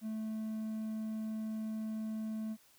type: tone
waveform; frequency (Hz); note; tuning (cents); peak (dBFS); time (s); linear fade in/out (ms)
triangle; 218.5; A3; -12; -34; 0.01-2.57; 50
effects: white hiss -65 dBFS RMS until 2.78 s